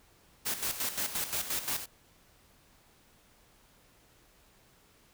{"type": "noise with tremolo", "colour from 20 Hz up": "white", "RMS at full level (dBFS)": -32, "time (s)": [0.45, 1.86], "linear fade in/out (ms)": 20, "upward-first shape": "square", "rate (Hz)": 5.7, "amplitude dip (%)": 65, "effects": ["pink hiss -63 dBFS RMS until 5.13 s"]}